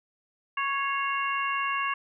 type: harmonic tone with a mistuned harmonic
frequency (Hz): 554.4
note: C#5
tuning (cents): 0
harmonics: 2 / 3 / 4 / 5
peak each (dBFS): -28 / -33 / -35 / -33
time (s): 0.57-1.94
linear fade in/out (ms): 5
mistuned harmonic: 4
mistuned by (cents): -34
effects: none